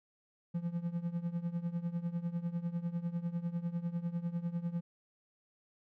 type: tone with tremolo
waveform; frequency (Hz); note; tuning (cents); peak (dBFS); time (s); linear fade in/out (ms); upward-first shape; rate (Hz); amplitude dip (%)
triangle; 171.3; F3; -33; -28; 0.54-4.81; 10; triangle; 10; 90
effects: none